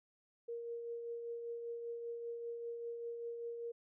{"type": "tone with tremolo", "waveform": "sine", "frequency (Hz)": 468.5, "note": "A#4", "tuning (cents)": 9, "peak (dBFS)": -39, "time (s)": [0.48, 3.72], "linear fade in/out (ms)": 10, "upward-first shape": "triangle", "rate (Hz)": 5.1, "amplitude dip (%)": 40, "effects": []}